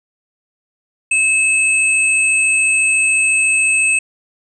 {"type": "tone pair together", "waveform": "sine", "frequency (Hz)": [2600, 8254], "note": ["E7", "C9"], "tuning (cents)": [-24, -25], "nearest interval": "octave + minor sixth", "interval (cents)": 1999, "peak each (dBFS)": [-12, -18], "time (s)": [1.11, 3.99], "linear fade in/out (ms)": 5, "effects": []}